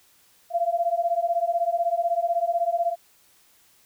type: beating tone pair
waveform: sine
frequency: 677 / 693 Hz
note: E5 / F5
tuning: +46 / -14 cents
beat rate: 16 Hz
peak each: -24 dBFS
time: 0.5-2.96 s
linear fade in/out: 50 ms
effects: white hiss -59 dBFS RMS until 3.85 s